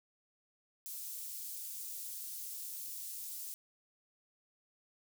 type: high-pass noise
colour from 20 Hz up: white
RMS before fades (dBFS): -44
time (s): 0.86-3.54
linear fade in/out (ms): 0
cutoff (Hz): 6800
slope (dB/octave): 12
effects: none